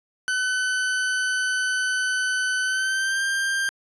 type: tone with pitch glide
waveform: 40% pulse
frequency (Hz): 1510 to 1586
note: F#6 to G6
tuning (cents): +35 to +20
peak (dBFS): -21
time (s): 0.28-3.69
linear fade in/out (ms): 0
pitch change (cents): +85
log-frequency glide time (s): 2.62-3.23
effects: resampled to 24000 Hz